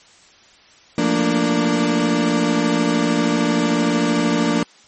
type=chord; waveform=35% pulse; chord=Bb major seventh; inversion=second; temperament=equal with one note detuned; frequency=173.01 / 220 / 233.1 / 293.7 Hz; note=F3 / A3 / Bb3 / D4; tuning=-16 / 0 / 0 / 0 cents; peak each=-21 / -24 / -18 / -18 dBFS; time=0.98-4.63 s; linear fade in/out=2 ms; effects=white hiss -49 dBFS RMS until 4.87 s + MP3 32 kbps